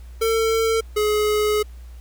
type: tone pair in turn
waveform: square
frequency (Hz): 449.5 / 422.5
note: A4 / G#4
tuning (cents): +37 / +30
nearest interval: minor second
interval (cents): 107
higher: first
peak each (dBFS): -18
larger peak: neither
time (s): 0.21-0.81 / 0.96-1.63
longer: second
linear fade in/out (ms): 10
effects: added 60 Hz sine -36 dBFS peak until 2 s + pink hiss -55 dBFS RMS until 2 s